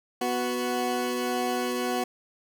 20% pulse tone pair together, 246.9 / 369.5 Hz, B3 / F#4, 0 / -2 cents, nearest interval perfect fifth, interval 698 cents, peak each -24 dBFS, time 0.21-2.04 s, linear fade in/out 5 ms, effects none

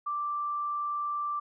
sine tone, 1174.7 Hz, D6, in tune, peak -29 dBFS, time 0.06-1.4 s, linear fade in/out 10 ms, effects none

